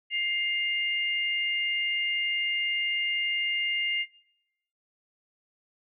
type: tone pair together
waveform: sine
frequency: 2106 / 2819 Hz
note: C7 / F7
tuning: +11 / +16 cents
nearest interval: perfect fourth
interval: 505 cents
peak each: -29 / -28 dBFS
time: 0.1-4.06 s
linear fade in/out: 50 ms
effects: noise-tail reverb RT60 0.8 s tail -19 dB re dry